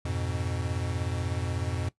square chord, F diminished, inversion none, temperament equal, 87.31 / 103.83 / 123.47 Hz, F2 / Ab2 / Cb3, 0 / 0 / 0 cents, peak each -32 / -36 / -35 dBFS, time 0.05-1.89 s, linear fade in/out 5 ms, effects noise-tail reverb RT60 0.1 s tail -17 dB re dry + resampled to 24000 Hz

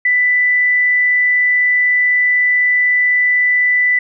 sine tone, 1986 Hz, B6, 9 cents sharp, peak -10 dBFS, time 0.05-3.99 s, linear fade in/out 5 ms, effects none

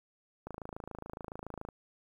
click train, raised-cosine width 1 ms, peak -27 dBFS, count 34, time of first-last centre 0.47-1.688 s, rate 27.1 Hz, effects 10-bit

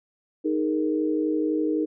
sine chord, D# suspended fourth, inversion none, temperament just, 311.1 / 414.8 / 466.7 Hz, D#4 / G#4 / A#4, 0 / -2 / +2 cents, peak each -23 / -29 / -29 dBFS, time 0.44-1.86 s, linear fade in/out 20 ms, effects none

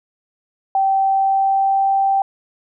sine tone with pitch glide, 776 to 781.8 Hz, G5 to G5, -18 to -5 cents, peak -13 dBFS, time 0.75-2.22 s, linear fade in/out 2 ms, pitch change +13 cents, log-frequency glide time 1.01-1.9 s, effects none

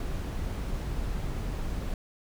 brown noise, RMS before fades -32 dBFS, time 0-1.94 s, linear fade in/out 2 ms, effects none

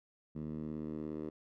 10% pulse tone with band-pass filter sweep, 77 Hz, D#2, 17 cents flat, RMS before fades -41 dBFS, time 0.35-1.3 s, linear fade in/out 10 ms, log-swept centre 190 to 350 Hz, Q 1.7, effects none

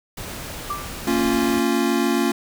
pink noise, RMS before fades -33 dBFS, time 0.17-1.6 s, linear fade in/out 5 ms
sine tone with exponential decay, 1174.7 Hz, D6, in tune, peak -21 dBFS, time 0.7-0.98 s, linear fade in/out 5 ms, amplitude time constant 60 ms
square chord, Bb minor, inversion none, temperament equal with one note detuned, 230 / 277.2 / 349.2 Hz, Bb3 / Db4 / F4, -23 / 0 / 0 cents, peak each -23 dBFS, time 1.07-2.32 s, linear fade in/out 5 ms
effects none

